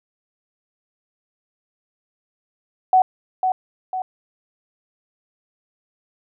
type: tone with echo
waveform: sine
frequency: 747 Hz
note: F#5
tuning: 16 cents sharp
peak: -10 dBFS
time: 2.93-3.02 s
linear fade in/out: 2 ms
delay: 500 ms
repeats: 2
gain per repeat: -6 dB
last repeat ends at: 4.02 s
effects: none

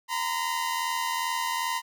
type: tone pair together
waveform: sawtooth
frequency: 932.3 / 1014.8 Hz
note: A#5 / B5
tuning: 0 / +47 cents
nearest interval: minor second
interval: 147 cents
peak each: -26 dBFS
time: 0.08-1.82 s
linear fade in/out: 50 ms
effects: none

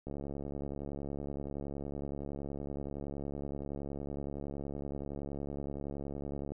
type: click train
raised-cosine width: 2 ms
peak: -27 dBFS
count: 457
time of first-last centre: 0.07-6.52 s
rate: 70.7 Hz
effects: none

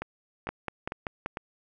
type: two click trains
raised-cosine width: 0.5 ms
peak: -16 / -18 dBFS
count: 5 / 4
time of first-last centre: 0.49-1.261 / 0.02-1.371 s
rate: 5.19 / 2.22 Hz
effects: none

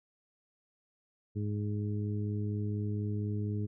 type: harmonic tone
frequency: 104.2 Hz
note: G#2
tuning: 6 cents sharp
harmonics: 1 / 2 / 3 / 4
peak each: -32 / -38 / -42 / -44 dBFS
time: 1.35-3.67 s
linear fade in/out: 20 ms
effects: none

